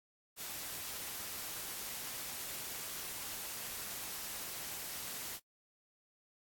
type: noise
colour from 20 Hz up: white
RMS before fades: -43 dBFS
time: 0.36-5.4 s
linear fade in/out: 50 ms
effects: noise-tail reverb RT60 0.1 s tail -22 dB re dry + AAC 64 kbps